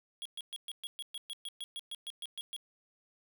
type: tone bursts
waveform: square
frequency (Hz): 3322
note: G#7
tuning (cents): 0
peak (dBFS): -39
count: 16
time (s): 0.22-2.564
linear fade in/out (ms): 0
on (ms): 34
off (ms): 120
effects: none